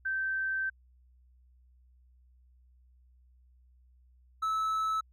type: tone pair in turn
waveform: sine / triangle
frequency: 1553 / 1303.7 Hz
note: G6 / E6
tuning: -17 / -20 cents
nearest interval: minor third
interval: 303 cents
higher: first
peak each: -29 / -26 dBFS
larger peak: second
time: 0.05-0.7 / 4.42-5.01 s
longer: first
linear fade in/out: 10 ms
effects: added 62 Hz sine -59 dBFS peak until 5.12 s